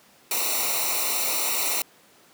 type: noise with comb filter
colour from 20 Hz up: white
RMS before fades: -25 dBFS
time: 0.31-1.82 s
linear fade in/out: 2 ms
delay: 0.61 ms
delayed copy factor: -0.85
effects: pink hiss -55 dBFS RMS until 2.33 s + high-pass 200 Hz 12 dB/octave